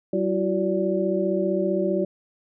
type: tone cluster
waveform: sine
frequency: 190.9 / 340.7 / 376 / 578 Hz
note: G3 / F4 / F#4 / D5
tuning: -46 / -43 / +28 / -28 cents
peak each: -26 dBFS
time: 0.13-2.05 s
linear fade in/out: 5 ms
effects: none